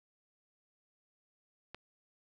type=click; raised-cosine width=0.3 ms; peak=-28 dBFS; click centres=1.746 s; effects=none